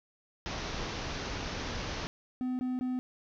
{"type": "low-pass noise", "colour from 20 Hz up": "pink", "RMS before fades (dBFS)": -37, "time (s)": [0.46, 2.07], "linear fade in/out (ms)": 0, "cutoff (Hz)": 6300, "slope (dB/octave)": 96}
{"type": "tone bursts", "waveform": "triangle", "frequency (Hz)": 253.3, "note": "B3", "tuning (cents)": 44, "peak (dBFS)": -28, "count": 3, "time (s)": [2.41, 2.99], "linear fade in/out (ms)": 0, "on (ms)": 180, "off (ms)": 20}
{"effects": []}